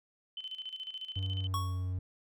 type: tone with tremolo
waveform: sine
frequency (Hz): 3054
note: G7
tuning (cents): -46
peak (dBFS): -37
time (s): 0.37-1.47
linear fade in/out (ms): 2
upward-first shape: square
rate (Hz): 14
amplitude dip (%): 70
type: tone with pitch glide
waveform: triangle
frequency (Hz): 95.4 to 91.88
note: G2 to F#2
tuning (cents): -47 to -12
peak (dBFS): -30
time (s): 1.16-1.99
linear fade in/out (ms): 5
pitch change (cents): -65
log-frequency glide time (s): 1.38-1.74
type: tone with exponential decay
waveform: square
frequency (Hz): 1108.7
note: C#6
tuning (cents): 0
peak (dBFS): -31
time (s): 1.54-1.93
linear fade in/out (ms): 1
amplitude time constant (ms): 84
effects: none